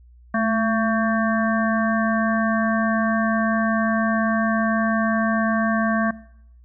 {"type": "harmonic tone with a mistuned harmonic", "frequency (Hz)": 224.8, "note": "A3", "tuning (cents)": 37, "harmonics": [1, 3, 5, 7, 8], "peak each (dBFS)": [-21, -25, -26, -27, -31], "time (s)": [0.34, 6.11], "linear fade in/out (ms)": 5, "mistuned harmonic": 1, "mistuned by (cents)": -46, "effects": ["noise-tail reverb RT60 0.7 s tail -20 dB re dry", "added 60 Hz sine -46 dBFS peak until 6.64 s"]}